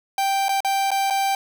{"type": "tone with dropouts", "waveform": "45% pulse", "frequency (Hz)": 784, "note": "G5", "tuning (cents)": 0, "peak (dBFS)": -19, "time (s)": [0.18, 1.35], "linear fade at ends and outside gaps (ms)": 2, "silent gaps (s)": [[0.484, 0.491], [0.605, 0.647], [0.906, 0.915], [1.101, 1.106]], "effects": []}